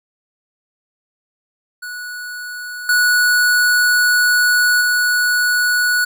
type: tone with level steps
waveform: square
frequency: 1469 Hz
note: F#6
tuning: 13 cents flat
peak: -27 / -12 / -14 dBFS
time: 1.82-6.05 s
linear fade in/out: 10 ms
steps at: 2.89 / 4.81 s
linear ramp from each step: 2 ms
effects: none